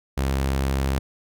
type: tone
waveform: sawtooth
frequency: 67.4 Hz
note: C#2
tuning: 48 cents flat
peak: -17 dBFS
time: 0.17-0.99 s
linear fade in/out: 10 ms
effects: none